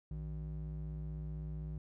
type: ring-modulated tone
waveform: triangle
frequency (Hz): 107.5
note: A2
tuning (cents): -40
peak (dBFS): -34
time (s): 0.11-1.78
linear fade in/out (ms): 0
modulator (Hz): 47.9
effects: none